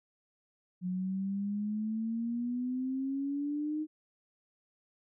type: exponential sweep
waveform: sine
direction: up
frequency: 179.7 to 311.1 Hz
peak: -31 dBFS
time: 0.81-3.87 s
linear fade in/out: 50 ms
effects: none